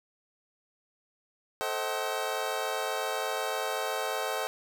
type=chord; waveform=25% pulse; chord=A diminished seventh; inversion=none; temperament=just; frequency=440 / 528 / 633.6 / 760.3 Hz; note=A4 / C5 / Eb5 / Gb5; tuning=0 / +16 / +31 / +47 cents; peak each=-32 dBFS; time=1.61-4.47 s; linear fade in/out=0 ms; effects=none